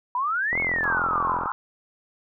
sine exponential two-way sweep, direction up then down, 958 to 2224 to 958 Hz, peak -22 dBFS, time 0.15-1.38 s, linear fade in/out 2 ms, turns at 0.6 s
click train, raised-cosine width 1 ms, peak -17 dBFS, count 41, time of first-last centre 0.53-1.458 s, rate 43.1 Hz
white band-pass noise, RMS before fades -29 dBFS, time 0.84-1.52 s, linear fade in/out 0 ms, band 820 to 1400 Hz, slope 96 dB/octave
effects none

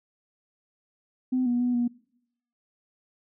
sine tone with pitch steps, 255.4 / 242.5 / 246.1 / 240.7 Hz, C4 / B3 / B3 / B3, -42 / -31 / -6 / -44 cents, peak -21 dBFS, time 1.32-1.88 s, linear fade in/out 10 ms, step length 140 ms, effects noise-tail reverb RT60 0.8 s tail -24 dB re dry + tanh soft clip ceiling -17 dBFS

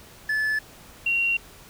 triangle / sine tone pair in turn, 1733 / 2751 Hz, A6 / F7, -27 / -27 cents, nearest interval minor sixth, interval 800 cents, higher second, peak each -20 dBFS, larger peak neither, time 0.29-0.59 / 1.06-1.37 s, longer second, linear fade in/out 5 ms, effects pink hiss -48 dBFS RMS until 1.69 s

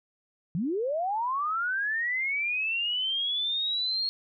sine linear sweep, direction up, 149.6 to 4291 Hz, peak -26 dBFS, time 0.55-4.09 s, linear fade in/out 0 ms, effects none

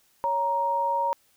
sine tone pair together, 557 / 936.8 Hz, C#5 / A#5, +8 / +8 cents, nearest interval major sixth, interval 900 cents, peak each -30 / -23 dBFS, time 0.24-1.13 s, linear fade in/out 0 ms, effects white hiss -64 dBFS RMS until 1.36 s

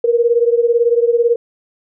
sine beating tone pair, 466.2 / 484.2 Hz, A#4 / B4, 0 / -34 cents, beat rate 18 Hz, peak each -12 / -15 dBFS, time 0.04-1.36 s, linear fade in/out 5 ms, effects none

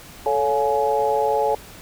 harmonic tone with a mistuned harmonic, 140.2 Hz, C#3, 20 cents sharp, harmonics 3 / 4 / 5 / 6, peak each -22 / -23 / -27 / -21 dBFS, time 0.26-1.55 s, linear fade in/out 2 ms, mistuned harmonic 3, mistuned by +72 cents, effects pink hiss -42 dBFS RMS until 1.81 s

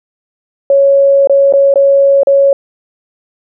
sine tone with dropouts, 554.4 Hz, C#5, in tune, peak -4 dBFS, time 0.7-2.53 s, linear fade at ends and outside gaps 2 ms, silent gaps 1.273-1.296 / 1.525-1.536 / 1.74-1.757 / 2.233-2.271 s, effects none

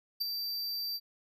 square tone with ADSR envelope, 4672 Hz, D8, 10 cents flat, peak -28 dBFS, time 0.2-1 s, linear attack 16 ms, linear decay 13 ms, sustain -6 dB, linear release 45 ms, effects none

